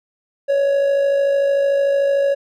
triangle tone with amplitude modulation, 558 Hz, C#5, 11 cents sharp, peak -10 dBFS, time 0.48-2.35 s, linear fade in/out 20 ms, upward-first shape sine, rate 53.4 Hz, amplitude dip 40%, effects none

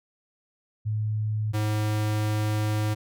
sine / square tone pair in turn, 107.5 / 106.63 Hz, A2 / G#2, -40 / +46 cents, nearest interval unison, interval 14 cents, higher first, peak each -24 dBFS, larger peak neither, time 0.85-1.53 / 1.53-2.95 s, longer second, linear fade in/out 20 ms, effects none

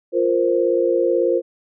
sine chord, F suspended fourth, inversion none, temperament just, 349.2 / 465.6 / 523.8 Hz, F4 / Bb4 / C5, 0 / -2 / +2 cents, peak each -19 / -20 / -19 dBFS, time 0.12-1.42 s, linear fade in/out 50 ms, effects none

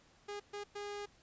sawtooth tone bursts at uneven times, 409.6 Hz, G#4, 24 cents flat, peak -37 dBFS, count 3, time 0.28-0.4 / 0.53-0.64 / 0.75-1.06 s, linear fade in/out 10 ms, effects pink hiss -66 dBFS RMS until 1.22 s + resampled to 16000 Hz

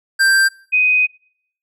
square / sine tone pair in turn, 1576 / 2502 Hz, G6 / D#7, +9 / +9 cents, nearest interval minor sixth, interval 800 cents, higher second, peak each -11 / -11 dBFS, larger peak neither, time 0.19-0.49 / 0.72-1.07 s, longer second, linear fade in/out 20 ms, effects noise-tail reverb RT60 0.6 s tail -24 dB re dry + low-pass 12000 Hz 12 dB/octave

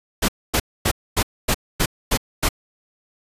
pink noise bursts, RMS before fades -18 dBFS, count 8, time 0.22-2.49 s, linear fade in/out 10 ms, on 65 ms, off 250 ms, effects resampled to 32000 Hz

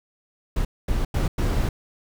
brown noise bursts at uneven times, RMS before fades -22 dBFS, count 4, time 0.56-0.65 / 0.88-1.05 / 1.14-1.28 / 1.38-1.69 s, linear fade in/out 5 ms, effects none

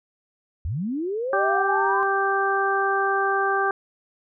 sine linear sweep, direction up, 64.9 to 1051 Hz, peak -24 dBFS, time 0.65-2.03 s, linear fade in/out 0 ms
harmonic tone, 392 Hz, G4, in tune, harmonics 1 / 2 / 3 / 4, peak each -25 / -25 / -25 / -25 dBFS, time 1.33-3.71 s, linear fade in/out 2 ms
effects none

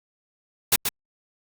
white noise with echo, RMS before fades -17 dBFS, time 0.72-0.76 s, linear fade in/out 5 ms, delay 130 ms, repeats 1, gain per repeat -7 dB, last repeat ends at 0.89 s, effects Opus 48 kbps

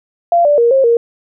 sine tone with pitch steps, 688 / 585 / 470.4 / 536 / 467.5 Hz, F5 / D5 / A#4 / C5 / A#4, -26 / -7 / +16 / +42 / +5 cents, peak -7 dBFS, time 0.32-0.97 s, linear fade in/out 2 ms, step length 130 ms, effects none

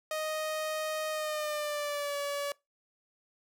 sawtooth tone with pitch glide, 622.3 to 570.7 Hz, D#5 to D5, 0 to -50 cents, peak -28 dBFS, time 0.11-2.52 s, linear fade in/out 2 ms, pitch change -150 cents, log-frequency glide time 1.1-2.17 s, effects noise-tail reverb RT60 0.2 s tail -22 dB re dry

